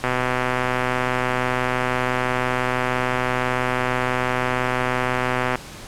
click train, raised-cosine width 0.5 ms, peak -6 dBFS, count 696, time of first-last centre 0.04-5.556 s, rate 126 Hz, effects pink hiss -38 dBFS RMS until 5.87 s + low-pass 10000 Hz 12 dB/octave

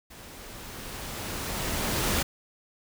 pink noise with level ramp, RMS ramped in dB -47 to -25 dBFS, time 0.1-2.23 s, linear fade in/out 10 ms, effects none

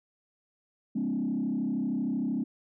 sine tone with frequency modulation, 242.2 Hz, B3, 34 cents flat, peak -26 dBFS, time 0.95-2.44 s, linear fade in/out 10 ms, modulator 33 Hz, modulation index 1.5, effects tanh soft clip ceiling -22 dBFS

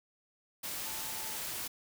sine tone in noise, 878 Hz, A5, 4 cents flat, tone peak -50 dBFS, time 0.85-1.37 s, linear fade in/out 10 ms, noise white, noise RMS -39 dBFS, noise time 0.63-1.68 s, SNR -14 dB, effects none

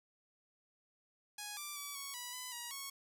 5% pulse tone with pitch steps, 831 / 1175 / 1148 / 1112 / 979 / 1003 / 957 / 1103 Hz, G#5 / D6 / D6 / C#6 / B5 / B5 / A#5 / C#6, +1 / +1 / -40 / +5 / -15 / +26 / +45 / -9 cents, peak -31 dBFS, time 1.38-2.9 s, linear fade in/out 5 ms, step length 190 ms, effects none

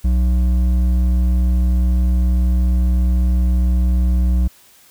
triangle tone with hard clipping, 61.6 Hz, B1, 4 cents flat, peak -14 dBFS, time 0.04-4.48 s, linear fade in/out 10 ms, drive 11 dB, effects white hiss -49 dBFS RMS until 4.9 s

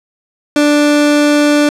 30% pulse tone, 294.1 Hz, D4, 3 cents sharp, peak -5 dBFS, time 0.56-1.69 s, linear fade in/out 2 ms, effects low-pass 9000 Hz 12 dB/octave

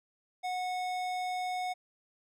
sine tone with tanh clipping, 732 Hz, F#5, 19 cents flat, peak -34 dBFS, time 0.43-1.74 s, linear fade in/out 20 ms, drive 18 dB, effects none

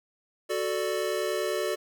square chord, D major, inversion first, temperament equal, 370 / 440 / 587.3 Hz, F#4 / A4 / D5, 0 / 0 / 0 cents, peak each -32 dBFS, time 0.49-1.76 s, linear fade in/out 20 ms, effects none

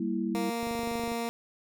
sine chord, E diminished, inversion first, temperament equal, 196 / 233.1 / 329.6 Hz, G3 / Bb3 / E4, 0 / 0 / 0 cents, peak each -32 dBFS, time 0-0.5 s, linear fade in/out 5 ms
15% pulse tone, 233.1 Hz, A#3, in tune, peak -24 dBFS, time 0.35-1.29 s, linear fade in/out 0 ms
click train, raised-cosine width 2 ms, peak -28 dBFS, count 13, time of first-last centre 0.63-1.118 s, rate 24.6 Hz
effects none

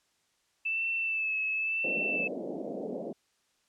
sine tone with vibrato, 2636 Hz, E7, 1 cent flat, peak -28 dBFS, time 0.65-2.28 s, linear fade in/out 10 ms, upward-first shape sine, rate 0.96 Hz, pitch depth 34 cents each way
white band-pass noise, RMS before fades -37 dBFS, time 1.84-3.13 s, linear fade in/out 5 ms, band 180 to 630 Hz, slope 48 dB/octave
effects white hiss -72 dBFS RMS until 3.68 s + low-pass 8000 Hz 12 dB/octave

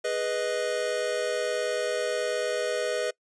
square chord, G# minor, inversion none, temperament equal, 415.3 / 493.9 / 622.3 Hz, G#4 / B4 / D#5, 0 / 0 / 0 cents, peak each -34 / -30 / -31 dBFS, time 0.04-3.11 s, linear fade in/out 10 ms, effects noise-tail reverb RT60 0.1 s tail -24 dB re dry + resampled to 22050 Hz

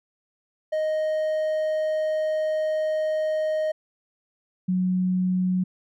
triangle / sine tone pair in turn, 622.3 / 183.63 Hz, D#5 / F#3, 0 / -13 cents, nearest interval octave + major sixth, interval 2113 cents, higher first, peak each -20 dBFS, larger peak neither, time 0.72-3.72 / 4.68-5.64 s, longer first, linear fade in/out 10 ms, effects none

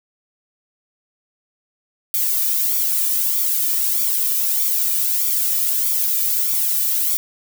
violet noise with flanger, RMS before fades -19 dBFS, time 2.14-7.17 s, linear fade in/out 0 ms, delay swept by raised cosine 0.87 to 1.7 ms, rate 1.6 Hz, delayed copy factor +0.65, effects none

